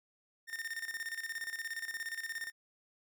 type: tone with tremolo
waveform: 45% pulse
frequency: 1820 Hz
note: A#6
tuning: 42 cents flat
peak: -36 dBFS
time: 0.47-2.52 s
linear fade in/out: 50 ms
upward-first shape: square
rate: 17 Hz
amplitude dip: 70%
effects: none